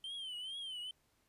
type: tone with vibrato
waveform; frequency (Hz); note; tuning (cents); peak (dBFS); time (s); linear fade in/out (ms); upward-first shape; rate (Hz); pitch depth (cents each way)
triangle; 3103; G7; -18; -40; 0.04-0.91; 2; triangle; 2.3; 130
effects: pink hiss -75 dBFS RMS until 1.28 s + resampled to 32000 Hz